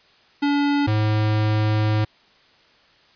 square tone pair in turn, 286.4 / 107.28 Hz, D4 / A2, -43 / -43 cents, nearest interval octave + perfect fourth, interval 1700 cents, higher first, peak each -18 dBFS, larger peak neither, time 0.42-0.87 / 0.87-2.05 s, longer second, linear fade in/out 10 ms, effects white hiss -55 dBFS RMS until 3.15 s + resampled to 11025 Hz

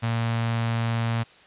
sawtooth tone with notch filter, 115.3 Hz, A#2, 19 cents flat, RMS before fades -25 dBFS, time 0.02-1.24 s, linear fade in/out 20 ms, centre 380 Hz, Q 1, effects white hiss -52 dBFS RMS until 1.46 s + resampled to 8000 Hz

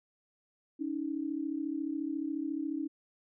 sine tone pair together, 282.4 / 316.6 Hz, C#4 / D#4, +32 / +30 cents, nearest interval major second, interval 198 cents, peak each -35 / -35 dBFS, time 0.79-2.88 s, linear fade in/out 20 ms, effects none

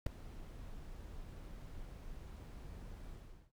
brown noise with ADSR envelope, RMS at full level -29 dBFS, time 0.06-3.52 s, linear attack 6 ms, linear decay 4 ms, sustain -20 dB, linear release 390 ms, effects none

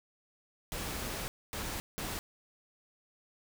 pink noise bursts at uneven times, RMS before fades -38 dBFS, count 3, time 0.72-1.28 / 1.53-1.8 / 1.98-2.19 s, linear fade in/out 0 ms, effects none

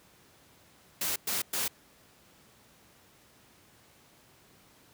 white noise bursts, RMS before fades -31 dBFS, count 3, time 1.01-1.68 s, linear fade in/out 5 ms, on 150 ms, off 110 ms, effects pink hiss -60 dBFS RMS until 4.93 s + high-pass 80 Hz 12 dB/octave

